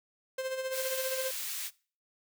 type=tone with tremolo; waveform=45% pulse; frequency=523.3 Hz; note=C5; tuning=in tune; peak=-31 dBFS; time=0.38-1.31 s; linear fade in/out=5 ms; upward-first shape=sine; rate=15 Hz; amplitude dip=55%
type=high-pass noise; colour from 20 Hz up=white; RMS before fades=-37 dBFS; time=0.71-1.71 s; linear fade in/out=50 ms; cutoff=1800 Hz; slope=12 dB/octave
effects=noise-tail reverb RT60 0.4 s tail -22 dB re dry